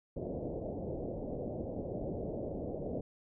white low-pass noise, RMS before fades -39 dBFS, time 0.16-3.01 s, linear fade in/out 5 ms, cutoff 630 Hz, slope 48 dB/octave, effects none

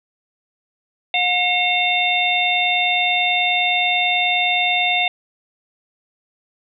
harmonic tone with a mistuned harmonic, 720 Hz, F#5, 47 cents flat, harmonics 1 / 3 / 4 / 5, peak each -21 / -21 / -21 / -21 dBFS, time 1.14-5.08 s, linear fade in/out 2 ms, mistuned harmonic 4, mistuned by -93 cents, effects none

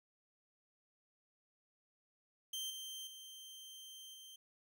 sawtooth tone with level steps, 3138 Hz, G7, 1 cent sharp, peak -37 / -42 / -48 / -50 dBFS, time 2.53-4.36 s, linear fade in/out 5 ms, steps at 2.7 / 3.07 / 4.14 s, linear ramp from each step 2 ms, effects none

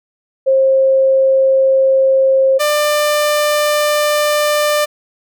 sine / sawtooth tone pair in turn, 533 / 595.5 Hz, C5 / D5, +32 / +24 cents, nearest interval major second, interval 192 cents, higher second, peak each -8 dBFS, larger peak neither, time 0.46-2.59 / 2.59-4.86 s, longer second, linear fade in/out 20 ms, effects none

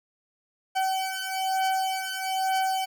40% pulse beating tone pair, 761 / 762.1 Hz, F#5 / G5, +48 / -49 cents, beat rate 1.1 Hz, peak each -27 / -28 dBFS, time 0.75-2.86 s, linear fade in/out 20 ms, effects none

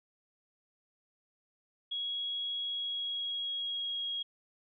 sine tone with pitch glide, 3322 to 3286 Hz, G#7 to G#7, 0 to -19 cents, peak -33 dBFS, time 1.91-4.23 s, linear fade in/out 10 ms, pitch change -19 cents, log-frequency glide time 2.64-4.09 s, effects none

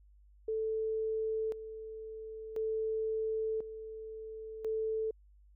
sine tone with tremolo, 440 Hz, A4, in tune, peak -31 dBFS, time 0.48-5.11 s, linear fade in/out 5 ms, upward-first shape square, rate 0.48 Hz, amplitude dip 70%, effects added 50 Hz sine -58 dBFS peak until 5.55 s

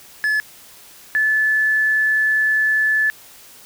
triangle / sine tone pair in turn, 1720 / 1735 Hz, A6 / A6, -40 / -25 cents, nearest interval unison, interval 15 cents, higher second, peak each -14 dBFS, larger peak neither, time 0.24-0.4 / 1.15-3.1 s, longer second, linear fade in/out 0 ms, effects white hiss -44 dBFS RMS until 3.65 s

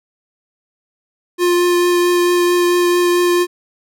square tone with vibrato, 352.3 Hz, F4, 15 cents sharp, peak -12 dBFS, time 1.38-3.47 s, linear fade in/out 50 ms, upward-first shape triangle, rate 4.5 Hz, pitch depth 11 cents each way, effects none

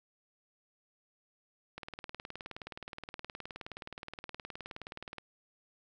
click train, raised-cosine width 0.3 ms, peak -26 dBFS, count 66, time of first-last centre 1.78-5.183 s, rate 19.1 Hz, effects none

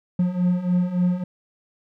triangle beating tone pair, 176.8 / 180.3 Hz, F3 / F#3, +22 / -45 cents, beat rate 3.5 Hz, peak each -22 / -18 dBFS, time 0.19-1.24 s, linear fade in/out 5 ms, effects none

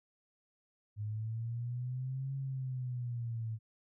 sine linear two-way sweep, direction up then down, 103.83 to 136.6 to 110 Hz, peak -35 dBFS, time 0.96-3.59 s, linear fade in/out 50 ms, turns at 2.35 s, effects none

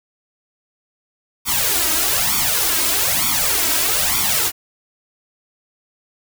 white noise with flanger, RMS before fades -18 dBFS, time 1.45-4.52 s, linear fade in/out 50 ms, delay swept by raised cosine 0.87 to 3.17 ms, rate 1.1 Hz, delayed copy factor +0.9, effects none

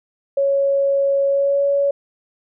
sine tone with pitch glide, 554.4 to 562.5 Hz, C#5 to C#5, 0 to +25 cents, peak -14 dBFS, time 0.37-1.91 s, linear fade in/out 5 ms, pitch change +25 cents, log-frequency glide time 1.27-1.64 s, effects none

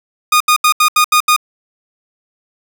sawtooth tone bursts, 1229 Hz, D#6, 22 cents flat, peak -4 dBFS, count 7, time 0.32-1.364 s, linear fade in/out 5 ms, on 84 ms, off 76 ms, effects none

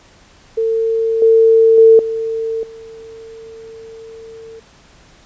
sine tone with level steps, 449.9 Hz, A4, 39 cents sharp, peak -13 / -6 / -3 / -17 / -32 dBFS, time 0.57-4.6 s, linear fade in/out 10 ms, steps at 1.22 / 1.78 / 1.99 / 2.63 s, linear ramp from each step 2 ms, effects pink hiss -47 dBFS RMS until 5.25 s + resampled to 16000 Hz

